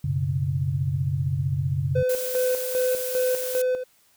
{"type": "chord", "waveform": "sine", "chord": "F# suspended fourth", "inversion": "none", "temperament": "just", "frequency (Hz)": [92.5, 123.33, 138.75], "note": ["F#2", "B2", "C#3"], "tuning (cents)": [0, -2, 2], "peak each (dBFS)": [-28, -29, -24], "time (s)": [0.04, 2.03], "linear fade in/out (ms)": 5}
{"type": "tone with tremolo", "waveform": "triangle", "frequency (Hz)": 507, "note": "B4", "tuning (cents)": 45, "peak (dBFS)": -18, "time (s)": [1.95, 3.84], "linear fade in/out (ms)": 10, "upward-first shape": "square", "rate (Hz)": 2.5, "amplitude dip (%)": 60}
{"type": "noise", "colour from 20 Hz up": "blue", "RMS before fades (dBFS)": -32, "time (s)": [2.09, 3.62], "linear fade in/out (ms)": 5}
{"effects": ["white hiss -61 dBFS RMS until 4.16 s"]}